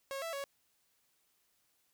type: tone with pitch steps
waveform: sawtooth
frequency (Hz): 546 / 661 / 557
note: C#5 / E5 / C#5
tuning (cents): -26 / +5 / +8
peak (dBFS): -34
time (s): 0.11-0.44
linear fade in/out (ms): 0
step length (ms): 110
effects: white hiss -75 dBFS RMS until 1.93 s